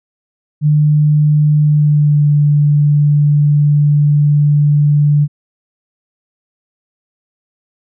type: tone with pitch glide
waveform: sine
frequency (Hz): 150 to 146.91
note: D3 to D3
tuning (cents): +37 to +1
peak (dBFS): -7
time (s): 0.61-5.28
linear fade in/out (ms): 50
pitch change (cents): -36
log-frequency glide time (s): 1.63-2.28
effects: none